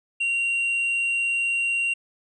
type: tone with tanh clipping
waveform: sine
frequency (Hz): 2758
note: F7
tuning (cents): -22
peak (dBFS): -22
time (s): 0.2-1.94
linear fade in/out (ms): 10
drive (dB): 3
effects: resampled to 24000 Hz